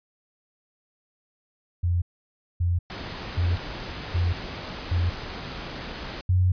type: tone bursts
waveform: sine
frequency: 87.31 Hz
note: F2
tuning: in tune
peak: -20 dBFS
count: 5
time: 1.83-5.1 s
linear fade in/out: 10 ms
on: 190 ms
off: 580 ms
type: noise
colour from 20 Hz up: pink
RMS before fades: -35 dBFS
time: 2.9-6.21 s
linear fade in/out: 0 ms
type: tone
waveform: sine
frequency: 91.4 Hz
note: F#2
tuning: 21 cents flat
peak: -17 dBFS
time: 6.29-6.52 s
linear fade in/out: 5 ms
effects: resampled to 11025 Hz